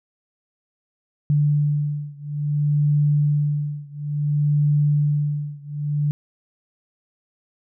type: beating tone pair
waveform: sine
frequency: 146.83 / 147.41 Hz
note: D3 / D3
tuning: 0 / +7 cents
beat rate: 0.58 Hz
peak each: -20 / -21 dBFS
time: 1.3-6.11 s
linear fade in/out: 0 ms
effects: none